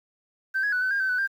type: tone with pitch steps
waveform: sine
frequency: 1553 / 1667 / 1485 / 1518 / 1611 / 1537 / 1493 / 1587 Hz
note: G6 / G#6 / F#6 / F#6 / G6 / G6 / F#6 / G6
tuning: -17 / +6 / +6 / +44 / +47 / -35 / +15 / +21 cents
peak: -21 dBFS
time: 0.54-1.276 s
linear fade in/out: 20 ms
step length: 92 ms
effects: tanh soft clip ceiling -19 dBFS + 9-bit